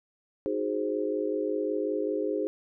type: chord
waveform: sine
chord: Ab dominant seventh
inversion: second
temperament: equal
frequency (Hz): 311.1 / 370 / 415.3 / 523.3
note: Eb4 / Gb4 / Ab4 / C5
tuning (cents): 0 / 0 / 0 / 0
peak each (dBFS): -32 / -35 / -30 / -33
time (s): 0.46-2.47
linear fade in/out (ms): 0
effects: none